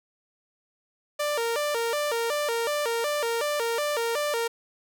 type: tone with vibrato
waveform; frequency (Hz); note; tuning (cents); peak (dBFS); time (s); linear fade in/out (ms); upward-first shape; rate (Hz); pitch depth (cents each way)
sawtooth; 523; C5; -1; -21; 1.19-4.48; 10; square; 2.7; 210
effects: none